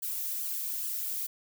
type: noise with flanger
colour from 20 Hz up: violet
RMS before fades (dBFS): -34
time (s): 0.02-1.27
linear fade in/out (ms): 10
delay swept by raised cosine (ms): 0.65 to 2.25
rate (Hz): 2.4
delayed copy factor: +0.5
effects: none